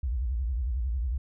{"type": "tone with vibrato", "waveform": "sine", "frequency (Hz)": 61.5, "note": "B1", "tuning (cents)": -7, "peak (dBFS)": -26, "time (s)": [0.03, 1.18], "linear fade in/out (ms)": 5, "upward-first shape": "sine", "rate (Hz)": 11, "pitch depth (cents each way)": 230, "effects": []}